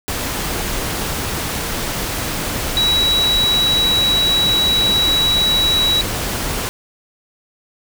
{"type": "tone in noise", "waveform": "sine", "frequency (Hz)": 3900, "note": "B7", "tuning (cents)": -23, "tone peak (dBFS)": -13, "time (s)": [2.77, 6.01], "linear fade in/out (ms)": 0, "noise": "pink", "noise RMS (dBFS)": -22, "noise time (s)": [0.08, 6.69], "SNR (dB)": 6, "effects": []}